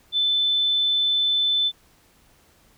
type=tone; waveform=sine; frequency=3520 Hz; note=A7; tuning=in tune; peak=-18 dBFS; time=0.12-1.72 s; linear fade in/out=50 ms; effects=pink hiss -58 dBFS RMS until 2.77 s